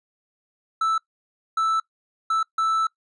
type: tone bursts at uneven times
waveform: triangle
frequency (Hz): 1318.5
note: E6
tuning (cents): 0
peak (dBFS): -17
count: 4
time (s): 0.81-0.98 / 1.57-1.8 / 2.3-2.43 / 2.58-2.87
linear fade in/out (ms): 5
effects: noise-tail reverb RT60 0.1 s tail -21 dB re dry + resampled to 22050 Hz